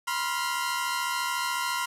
sawtooth tone cluster, 971 / 1045 / 1392 Hz, B5 / C6 / F6, -30 / -2 / -6 cents, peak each -28 dBFS, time 0.07-1.86 s, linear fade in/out 10 ms, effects resampled to 32000 Hz + 8-bit

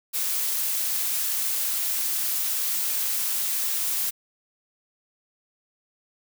blue noise, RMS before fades -26 dBFS, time 0.13-4.11 s, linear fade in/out 20 ms, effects none

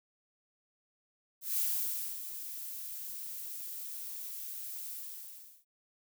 violet noise with ADSR envelope, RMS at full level -31 dBFS, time 1.41-5.65 s, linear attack 160 ms, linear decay 610 ms, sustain -11 dB, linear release 720 ms, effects none

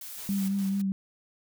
blue noise, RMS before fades -41 dBFS, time 0.01-0.48 s, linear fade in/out 2 ms
white noise with tremolo, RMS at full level -45 dBFS, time 0.17-0.82 s, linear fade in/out 10 ms, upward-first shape square, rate 4.8 Hz, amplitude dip 45%
sine tone with vibrato, 196 Hz, G3, in tune, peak -25 dBFS, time 0.29-0.92 s, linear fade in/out 0 ms, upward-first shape sine, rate 4.6 Hz, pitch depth 27 cents each way
effects none

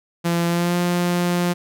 sawtooth tone with pitch glide, 170.6 to 175.8 Hz, F3 to F3, -40 to +12 cents, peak -14 dBFS, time 0.24-1.54 s, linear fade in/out 20 ms, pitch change +52 cents, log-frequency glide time 0.48-0.76 s, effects none

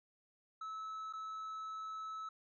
triangle tone with dropouts, 1301 Hz, E6, 23 cents flat, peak -40 dBFS, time 0.61-2.29 s, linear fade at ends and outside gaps 5 ms, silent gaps 1.127-1.134 s, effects resampled to 16000 Hz

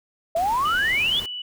sine exponential sweep, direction up, 642 to 3572 Hz, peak -19 dBFS, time 0.35-1.2 s, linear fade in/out 5 ms
pink noise, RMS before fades -37 dBFS, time 0.36-1.26 s, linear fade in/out 2 ms
sine tone, 2960 Hz, F#7, in tune, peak -29 dBFS, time 0.65-1.42 s, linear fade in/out 5 ms
effects none

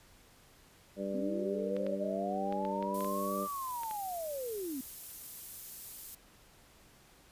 harmonic tone, 98.4 Hz, G2, 7 cents sharp, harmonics 2 / 3 / 4 / 5 / 6, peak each -38 / -43 / -42 / -43 / -38 dBFS, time 0.96-3.48 s, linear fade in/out 50 ms
sine linear two-way sweep, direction up then down, 246.9 to 1188 to 246.9 Hz, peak -36 dBFS, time 1.14-4.81 s, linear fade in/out 5 ms, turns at 3.44 s
clicks, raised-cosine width 0.3 ms, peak -30 dBFS, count 9, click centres 1.766 / 1.866 / 2.525 / 2.651 / 2.826 / 3.007 / 3.046 / 3.834 / 3.911 s
violet noise, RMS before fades -43 dBFS, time 2.94-6.15 s, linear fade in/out 5 ms
effects pink hiss -61 dBFS RMS until 7.31 s + resampled to 32000 Hz

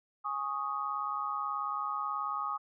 sine chord, Ab suspended fourth, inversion none, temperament just, 830.6 / 1107.5 / 1245.9 Hz, Ab5 / Db6 / Eb6, 0 / -2 / +2 cents, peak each -40 / -37 / -34 dBFS, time 0.24-2.58 s, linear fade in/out 20 ms, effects none

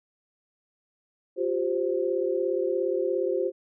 sine chord, F suspended second, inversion none, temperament equal with one note detuned, 354.9 / 392 / 523.3 Hz, F4 / G4 / C5, +28 / 0 / 0 cents, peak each -28 dBFS, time 1.36-3.52 s, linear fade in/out 50 ms, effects none

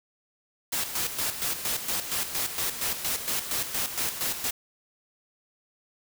white noise with tremolo, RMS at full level -28 dBFS, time 0.72-4.51 s, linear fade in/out 10 ms, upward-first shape square, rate 4.3 Hz, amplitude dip 60%, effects none

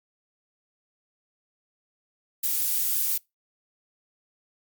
violet noise, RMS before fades -25 dBFS, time 2.43-3.18 s, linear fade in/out 10 ms, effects noise-tail reverb RT60 0.2 s tail -25 dB re dry + Opus 48 kbps

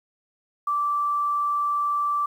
sine tone, 1167 Hz, D6, 11 cents flat, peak -21 dBFS, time 0.67-2.26 s, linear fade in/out 5 ms, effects 9-bit

